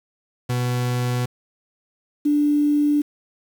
40% pulse / sine tone pair in turn, 123.47 / 293.7 Hz, B2 / D4, 0 / 0 cents, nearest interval octave + minor third, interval 1500 cents, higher second, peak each -19 / -15 dBFS, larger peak second, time 0.49-1.26 / 2.25-3.02 s, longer neither, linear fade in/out 10 ms, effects 7-bit

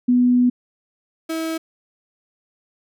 sine / 35% pulse tone pair in turn, 246.9 / 323.5 Hz, B3 / E4, 0 / -32 cents, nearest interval perfect fourth, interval 468 cents, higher second, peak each -12 / -21 dBFS, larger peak first, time 0.08-0.5 / 1.29-1.58 s, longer first, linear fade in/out 10 ms, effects none

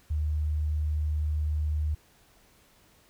sine tone, 76 Hz, D#2, 40 cents flat, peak -25 dBFS, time 0.1-1.95 s, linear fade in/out 10 ms, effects pink hiss -61 dBFS RMS until 3.09 s

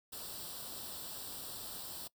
white noise with comb filter, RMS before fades -45 dBFS, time 0.12-2.08 s, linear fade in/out 10 ms, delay 0.23 ms, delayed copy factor +0.75, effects noise-tail reverb RT60 0.1 s tail -22 dB re dry

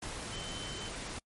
sine tone in noise, 3067 Hz, G7, 38 cents flat, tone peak -44 dBFS, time 0.32-0.89 s, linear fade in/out 5 ms, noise pink, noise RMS -41 dBFS, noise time 0.02-1.19 s, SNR -6 dB, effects noise-tail reverb RT60 0.1 s tail -26 dB re dry + MP3 48 kbps

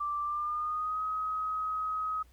sine tone with pitch glide, 1174.7 to 1266.3 Hz, D6 to D#6, 0 to +30 cents, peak -30 dBFS, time 0-2.23 s, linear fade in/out 10 ms, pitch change +130 cents, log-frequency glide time 0.22-1.02 s, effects added 60 Hz sine -57 dBFS peak until 2.32 s + pink hiss -67 dBFS RMS until 2.32 s

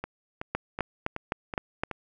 two click trains, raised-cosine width 0.5 ms, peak -18 / -12 dBFS, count 6 / 6, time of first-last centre 0.04-1.913 / 0.55-1.835 s, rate 2.67 / 3.89 Hz, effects none

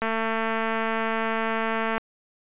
click train, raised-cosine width 0.5 ms, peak -12 dBFS, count 440, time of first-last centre 0.02-1.98 s, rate 224 Hz, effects resampled to 8000 Hz

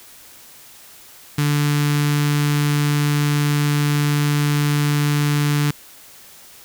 sawtooth tone with notch filter, 146.5 Hz, D3, 4 cents flat, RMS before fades -18 dBFS, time 1.38-5.71 s, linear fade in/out 5 ms, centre 610 Hz, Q 0.67, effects white hiss -44 dBFS RMS until 6.64 s

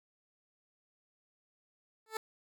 15% pulse tone with exponential growth, 440 Hz, A4, in tune, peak -25 dBFS, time 2.06-2.17 s, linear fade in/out 2 ms, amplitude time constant 22 ms, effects none

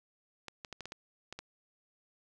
clicks, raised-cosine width 0.2 ms, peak -25 dBFS, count 8, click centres 0.483 / 0.648 / 0.727 / 0.807 / 0.856 / 0.921 / 1.326 / 1.39 s, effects none

